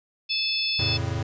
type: harmonic tone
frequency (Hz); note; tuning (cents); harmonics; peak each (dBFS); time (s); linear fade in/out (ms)
870; A5; -20; 3 / 4 / 5 / 6; -29 / -29 / -31 / -27; 0.29-0.98; 20
type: chord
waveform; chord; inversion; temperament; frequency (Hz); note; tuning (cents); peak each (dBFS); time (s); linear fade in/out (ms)
square; F augmented; none; equal with one note detuned; 87.31 / 111.21 / 138.59; F2 / A2 / C#3; 0 / +19 / 0; -31 / -29 / -33; 0.79-1.23; 5
effects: resampled to 16000 Hz